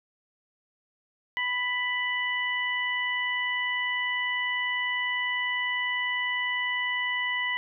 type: harmonic tone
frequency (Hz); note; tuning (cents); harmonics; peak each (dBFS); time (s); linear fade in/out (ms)
990; B5; +4; 1 / 2 / 3; -34 / -27 / -34; 1.37-7.57; 0
effects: none